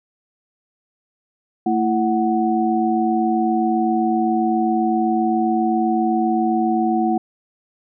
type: tone cluster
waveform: sine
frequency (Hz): 224.9 / 332.5 / 741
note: A3 / E4 / F#5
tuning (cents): +38 / +15 / +2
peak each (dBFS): -20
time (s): 1.66-7.18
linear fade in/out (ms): 5
effects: none